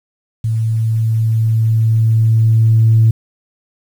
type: tone with level ramp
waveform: sine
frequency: 112 Hz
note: A2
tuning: 31 cents sharp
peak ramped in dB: -13 to -5 dBFS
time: 0.44-3.11 s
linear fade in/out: 5 ms
effects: tanh soft clip ceiling -2 dBFS + 7-bit